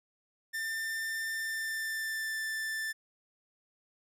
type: tone with pitch glide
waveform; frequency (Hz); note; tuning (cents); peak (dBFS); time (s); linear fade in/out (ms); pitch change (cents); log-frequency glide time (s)
45% pulse; 1792 to 1768.4; A6 to A6; +31 to +8; -33; 0.53-2.93; 20; -23; 1.34-2.39
effects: none